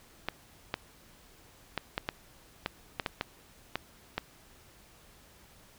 clicks, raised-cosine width 0.3 ms, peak -14 dBFS, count 11, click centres 0.286 / 0.741 / 1.777 / 1.979 / 2.089 / 2.661 / 2.998 / 3.062 / 3.211 / 3.756 / 4.18 s, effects pink hiss -58 dBFS RMS until 5.78 s

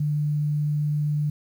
sine tone, 148.7 Hz, D3, 22 cents sharp, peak -21 dBFS, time 0-1.3 s, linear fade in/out 5 ms, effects 9-bit

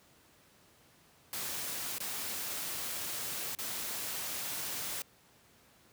white noise with dropouts, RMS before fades -38 dBFS, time 1.33-5.02 s, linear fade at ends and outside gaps 1 ms, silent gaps 1.983-2.003 / 3.55-3.587 s, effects pink hiss -63 dBFS RMS until 5.92 s + high-pass 80 Hz 12 dB/octave

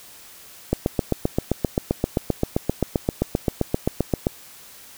click train, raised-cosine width 2 ms, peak -5 dBFS, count 28, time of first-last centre 0.73-4.269 s, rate 7.63 Hz, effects white hiss -45 dBFS RMS until 4.97 s

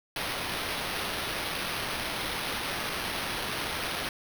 violet noise with sample-and-hold, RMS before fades -33 dBFS, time 0.16-4.09 s, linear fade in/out 2 ms, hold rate 7350 Hz, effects none

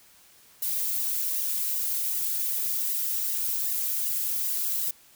violet noise with flanger, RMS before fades -28 dBFS, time 0.62-4.91 s, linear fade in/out 5 ms, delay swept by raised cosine 1 to 3.4 ms, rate 2.6 Hz, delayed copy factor +0.8, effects white hiss -56 dBFS RMS until 5.15 s

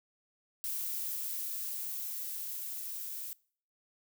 violet noise with level ramp, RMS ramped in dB -36 to -41 dBFS, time 0.64-3.33 s, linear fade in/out 0 ms, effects noise-tail reverb RT60 0.5 s tail -23 dB re dry

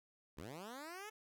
10% pulse linear sweep, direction up, 61.74 to 440.5 Hz, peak -39 dBFS, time 0.37-1.1 s, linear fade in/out 10 ms, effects none

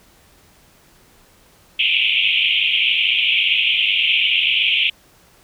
white band-pass noise, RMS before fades -17 dBFS, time 1.79-4.9 s, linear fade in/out 5 ms, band 2300 to 3300 Hz, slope 96 dB/octave, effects pink hiss -52 dBFS RMS until 5.43 s

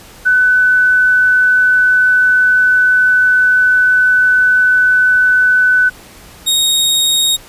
sine / sawtooth tone pair in turn, 1501 / 3747 Hz, F#6 / A#7, +24 / +8 cents, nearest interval octave + major third, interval 1584 cents, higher second, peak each -7 dBFS, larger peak neither, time 0.25-5.9 / 6.46-7.37 s, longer first, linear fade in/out 20 ms, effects pink hiss -38 dBFS RMS until 7.48 s + resampled to 32000 Hz

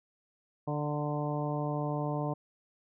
harmonic tone with a mistuned harmonic, 147.9 Hz, D3, 13 cents sharp, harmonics 1 / 2 / 3 / 4 / 5 / 6 / 7, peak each -33 / -37 / -40 / -38 / -40 / -42 / -43 dBFS, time 0.67-2.34 s, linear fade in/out 10 ms, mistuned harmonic 6, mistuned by +25 cents, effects none

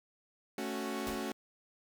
sawtooth chord, F# minor, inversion first, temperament equal, 220 / 277.2 / 370 Hz, A3 / C#4 / F#4, 0 / 0 / 0 cents, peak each -36 dBFS, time 0.58-1.32 s, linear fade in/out 2 ms
pink noise with exponential decay, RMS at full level -39 dBFS, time 1.07-1.33 s, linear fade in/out 0 ms, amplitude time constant 56 ms
effects none

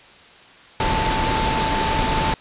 sine tone in noise, 883 Hz, A5, 6 cents sharp, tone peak -22 dBFS, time 0.8-2.34 s, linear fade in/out 2 ms, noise pink, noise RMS -21 dBFS, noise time 0.8-2.34 s, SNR -4 dB, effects white hiss -46 dBFS RMS until 2.4 s + resampled to 8000 Hz

